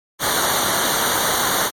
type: noise with comb filter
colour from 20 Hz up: pink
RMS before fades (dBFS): -19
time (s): 0.19-1.71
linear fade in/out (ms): 50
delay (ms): 0.39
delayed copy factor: -1
effects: MP3 64 kbps